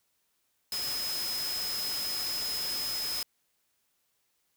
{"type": "tone in noise", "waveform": "sine", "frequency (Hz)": 5100, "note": "D#8", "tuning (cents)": 42, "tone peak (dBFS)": -32, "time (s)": [0.72, 3.23], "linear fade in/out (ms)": 2, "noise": "white", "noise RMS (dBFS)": -37, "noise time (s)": [0.72, 3.23], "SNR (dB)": 2, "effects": ["white hiss -75 dBFS RMS until 4.56 s"]}